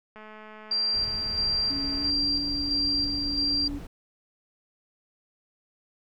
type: click train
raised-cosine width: 0.5 ms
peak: -31 dBFS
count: 418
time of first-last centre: 0.16-2.1 s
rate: 215 Hz
type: tone with tremolo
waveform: sine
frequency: 4731 Hz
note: D8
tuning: 12 cents sharp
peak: -23 dBFS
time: 0.71-3.68 s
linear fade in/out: 5 ms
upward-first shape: square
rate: 1.5 Hz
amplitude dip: 40%
type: noise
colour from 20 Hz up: brown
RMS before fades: -38 dBFS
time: 0.94-3.87 s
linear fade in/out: 5 ms
type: tone with pitch glide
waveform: sine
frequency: 278.4 to 286.6 Hz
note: C#4 to D4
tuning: +8 to -42 cents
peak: -32 dBFS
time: 1.7-3.79 s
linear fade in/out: 10 ms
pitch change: +50 cents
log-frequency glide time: 1.95-2.02 s
effects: none